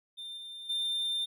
triangle tone with level steps, 3595 Hz, A7, 36 cents sharp, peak -38 / -40 / -28 dBFS, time 0.17-1.26 s, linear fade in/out 20 ms, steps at 0.37 / 0.69 s, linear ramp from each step 10 ms, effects none

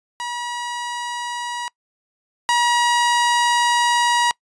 sawtooth tone pair in turn, 963 / 957.9 Hz, B5 / A#5, -44 / +47 cents, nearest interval unison, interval 9 cents, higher first, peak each -21 / -11 dBFS, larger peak second, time 0.2-1.68 / 2.49-4.31 s, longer second, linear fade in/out 0 ms, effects noise-tail reverb RT60 0.1 s tail -25 dB re dry + resampled to 22050 Hz

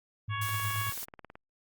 sine tone with tremolo, 105.5 Hz, G#2, 28 cents sharp, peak -30 dBFS, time 0.28-0.9 s, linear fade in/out 5 ms, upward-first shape triangle, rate 8.4 Hz, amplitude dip 80%
harmonic tone, 557 Hz, C#5, 8 cents sharp, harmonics 2 / 3 / 4 / 5 / 6, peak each -35 / -39 / -41 / -43 / -45 dBFS, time 0.29-0.94 s, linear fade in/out 50 ms
blue noise, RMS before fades -38 dBFS, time 0.41-1.05 s, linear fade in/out 10 ms
click train, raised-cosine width 0.5 ms, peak -31 dBFS, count 17, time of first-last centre 0.49-1.355 s, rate 18.5 Hz
effects Opus 48 kbps

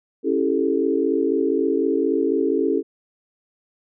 sine chord, A dominant seventh, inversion first, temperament just, 275 / 330 / 396 / 440 Hz, C#4 / E4 / G4 / A4, -14 / +2 / +18 / 0 cents, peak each -23 dBFS, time 0.23-2.83 s, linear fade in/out 50 ms, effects none

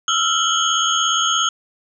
sine tone cluster, 1300 / 1377 / 3028 / 3264 / 6550 Hz, E6 / F6 / F#7 / G#7 / G#8, -24 / -25 / +39 / -31 / -25 cents, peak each -22 dBFS, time 0.08-1.49 s, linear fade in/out 2 ms, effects none

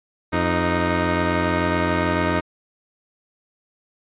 10% pulse tone pair together, 87.1 / 310.4 Hz, F2 / D#4, -4 / -4 cents, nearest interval octave + minor seventh, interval 2200 cents, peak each -13 dBFS, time 0.32-2.41 s, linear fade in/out 20 ms, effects resampled to 8000 Hz

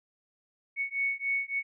sine beating tone pair, 2217 / 2220.5 Hz, C#7 / C#7, 0 / +2 cents, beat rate 3.5 Hz, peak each -31 / -31 dBFS, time 0.76-1.63 s, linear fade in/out 50 ms, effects none

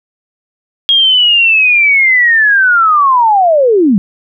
sine linear sweep, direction down, 3276 to 181.6 Hz, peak -5 dBFS, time 0.89-3.98 s, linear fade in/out 0 ms, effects none

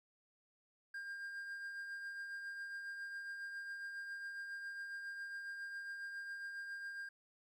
triangle tone with tremolo, 1603 Hz, G6, 38 cents sharp, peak -40 dBFS, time 0.94-7.09 s, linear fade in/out 5 ms, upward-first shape triangle, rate 7.3 Hz, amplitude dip 40%, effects 13-bit

